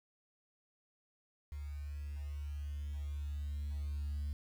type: tone with level ramp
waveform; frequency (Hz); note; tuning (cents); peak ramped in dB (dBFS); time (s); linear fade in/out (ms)
sine; 72.6; D2; -19; -40 to -33; 1.52-4.33; 0
effects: tanh soft clip ceiling -34 dBFS + 10-bit